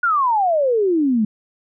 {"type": "exponential sweep", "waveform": "sine", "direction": "down", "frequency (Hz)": [1466, 206], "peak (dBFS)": -14, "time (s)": [0.03, 1.25], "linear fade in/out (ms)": 5, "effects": []}